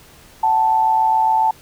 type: tone pair together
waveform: sine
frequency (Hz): 752.7 / 880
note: F#5 / A5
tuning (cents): +29 / 0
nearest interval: minor third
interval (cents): 271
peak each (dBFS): -21 / -13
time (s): 0.43-1.51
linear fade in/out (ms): 5
effects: pink hiss -46 dBFS RMS until 1.61 s